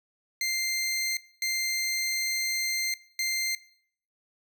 20% pulse tone bursts at uneven times, 2093 Hz, C7, in tune, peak -21 dBFS, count 3, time 0.41-1.17 / 1.42-2.94 / 3.19-3.55 s, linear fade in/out 2 ms, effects noise-tail reverb RT60 0.6 s tail -20 dB re dry

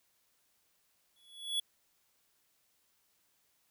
square tone with exponential growth, 3385 Hz, G#7, 32 cents sharp, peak -29 dBFS, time 1.16-1.6 s, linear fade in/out 5 ms, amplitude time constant 94 ms, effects white hiss -74 dBFS RMS until 3.7 s

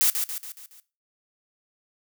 blue noise with echo, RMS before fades -20 dBFS, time 0.01-0.1 s, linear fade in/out 0 ms, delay 140 ms, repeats 5, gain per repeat -6 dB, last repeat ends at 0.8 s, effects noise-tail reverb RT60 0.3 s tail -17 dB re dry

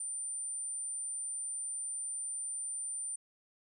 sine tone, 9130 Hz, D9, 50 cents flat, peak -36 dBFS, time 0-3.16 s, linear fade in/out 5 ms, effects none

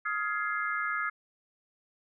sine chord, F minor seventh, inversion third, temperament just, 1257.2 / 1396.9 / 1676.3 / 2095 Hz, Eb6 / F6 / Ab6 / C7, +18 / 0 / +16 / +2 cents, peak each -33 / -35 / -34 / -37 dBFS, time 0.05-1.1 s, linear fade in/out 10 ms, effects none

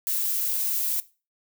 violet noise, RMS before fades -26 dBFS, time 0.07-1 s, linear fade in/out 0 ms, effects noise-tail reverb RT60 0.3 s tail -17 dB re dry

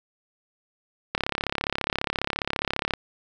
click train, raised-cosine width 0.3 ms, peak -8 dBFS, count 63, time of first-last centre 1.15-2.937 s, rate 34.7 Hz, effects none

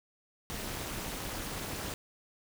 pink noise with amplitude modulation, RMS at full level -35 dBFS, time 0.5-1.94 s, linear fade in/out 0 ms, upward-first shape sine, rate 236 Hz, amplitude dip 80%, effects none

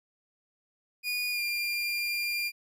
30% pulse tone with pitch glide, 2451 to 2396 Hz, D#7 to D7, -27 to +34 cents, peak -26 dBFS, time 1.03-2.52 s, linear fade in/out 50 ms, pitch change -39 cents, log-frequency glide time 1.31-1.41 s, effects none

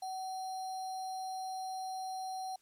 sine tone with sample-and-hold, 754 Hz, F#5, 32 cents sharp, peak -37 dBFS, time 0.02-2.56 s, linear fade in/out 5 ms, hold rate 4900 Hz, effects white hiss -71 dBFS RMS until 2.61 s + low-pass 12000 Hz 12 dB/octave

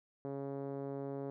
5% pulse tone with low-pass filter, 138.59 Hz, C#3, in tune, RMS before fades -41 dBFS, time 0.25-1.3 s, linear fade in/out 0 ms, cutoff 440 Hz, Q 1.5, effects none

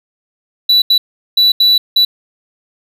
triangle tone bursts at uneven times, 3951 Hz, B7, in tune, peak -5 dBFS, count 5, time 0.69-0.82 / 0.9-0.98 / 1.37-1.52 / 1.6-1.78 / 1.96-2.05 s, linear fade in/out 5 ms, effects none

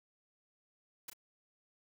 white noise with echo, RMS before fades -44 dBFS, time 1.08-1.1 s, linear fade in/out 5 ms, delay 34 ms, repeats 1, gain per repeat -8 dB, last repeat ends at 1.134 s, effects none

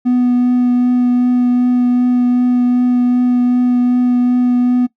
triangle tone with vibrato, 246.9 Hz, B3, in tune, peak -7 dBFS, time 0.05-4.87 s, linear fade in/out 20 ms, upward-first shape triangle, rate 2.6 Hz, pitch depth 11 cents each way, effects noise-tail reverb RT60 0.1 s tail -19 dB re dry + tanh soft clip ceiling -3 dBFS

